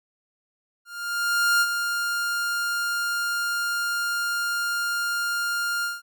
45% pulse tone with ADSR envelope, 1405 Hz, F6, 10 cents sharp, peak -17 dBFS, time 0.85-6.02 s, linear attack 760 ms, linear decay 48 ms, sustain -7 dB, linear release 180 ms, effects none

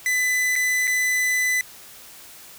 45% pulse tone with dropouts, 2003 Hz, B6, 24 cents sharp, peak -19 dBFS, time 0.06-1.61 s, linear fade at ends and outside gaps 1 ms, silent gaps 0.556-0.561 / 0.872-0.876 s, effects white hiss -44 dBFS RMS until 2.58 s

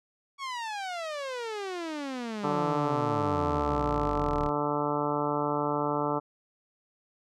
sawtooth exponential sweep, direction down, 1129 to 35.48 Hz, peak -29 dBFS, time 0.38-4.51 s, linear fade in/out 50 ms
harmonic tone, 146.8 Hz, D3, in tune, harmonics 1 / 2 / 3 / 4 / 5 / 6 / 7 / 8 / 9, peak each -37 / -33 / -33 / -34 / -38 / -33 / -37 / -36 / -37 dBFS, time 2.43-6.2 s, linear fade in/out 20 ms
effects low-pass 6000 Hz 12 dB/octave

